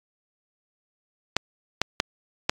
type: clicks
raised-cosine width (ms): 0.2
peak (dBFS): -3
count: 4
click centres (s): 1.366 / 1.816 / 2.001 / 2.495
effects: AAC 48 kbps